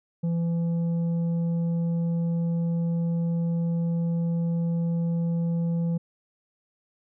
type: tone with tanh clipping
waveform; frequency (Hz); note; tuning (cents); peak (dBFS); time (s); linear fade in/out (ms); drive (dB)
triangle; 168.4; E3; +37; -24; 0.23-5.98; 10; 10
effects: none